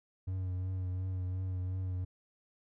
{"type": "tone with vibrato", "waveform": "triangle", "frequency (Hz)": 92.5, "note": "F#2", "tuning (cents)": 0, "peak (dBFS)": -31, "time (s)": [0.27, 2.05], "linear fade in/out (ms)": 10, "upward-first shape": "triangle", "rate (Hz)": 2.8, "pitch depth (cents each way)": 33, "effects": []}